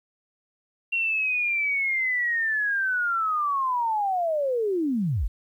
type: linear sweep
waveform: sine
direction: down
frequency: 2752 to 33.95 Hz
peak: -22 dBFS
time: 0.92-5.28 s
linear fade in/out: 10 ms
effects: 10-bit